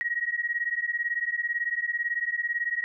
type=beating tone pair; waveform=sine; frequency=1888 / 1906 Hz; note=A#6 / A#6; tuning=+22 / +38 cents; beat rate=18 Hz; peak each=-29 dBFS; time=0.01-2.84 s; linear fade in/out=0 ms; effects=none